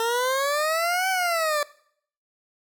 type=exponential two-way sweep; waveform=20% pulse; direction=up then down; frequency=450.4 to 766 to 578 Hz; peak=-17 dBFS; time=0-1.63 s; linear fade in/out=2 ms; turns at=1.09 s; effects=noise-tail reverb RT60 0.6 s tail -20 dB re dry